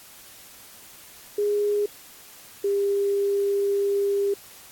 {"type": "tone pair in turn", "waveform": "sine", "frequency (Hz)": [412.7, 400.7], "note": ["G#4", "G4"], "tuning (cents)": [-11, 38], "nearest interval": "minor second", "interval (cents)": 51, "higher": "first", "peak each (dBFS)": -20, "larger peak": "neither", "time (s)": [[1.38, 1.86], [2.64, 4.34]], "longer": "second", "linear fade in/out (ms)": 5, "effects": ["white hiss -47 dBFS RMS until 4.71 s", "AAC 64 kbps"]}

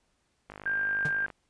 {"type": "click train", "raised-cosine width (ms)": 0.5, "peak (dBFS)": -27, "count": 42, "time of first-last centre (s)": [0.5, 1.302], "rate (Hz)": 51.1}
{"type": "tone", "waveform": "sine", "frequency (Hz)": 1594, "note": "G6", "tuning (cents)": 28, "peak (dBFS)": -26, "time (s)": [0.66, 1.26], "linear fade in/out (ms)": 2}
{"type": "tone with exponential decay", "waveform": "45% pulse", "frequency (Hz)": 150, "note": "D3", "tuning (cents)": 37, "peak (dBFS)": -28, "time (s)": [1.05, 1.15], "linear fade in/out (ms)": 5, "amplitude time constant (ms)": 20}
{"effects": ["pink hiss -73 dBFS RMS until 1.49 s", "resampled to 22050 Hz"]}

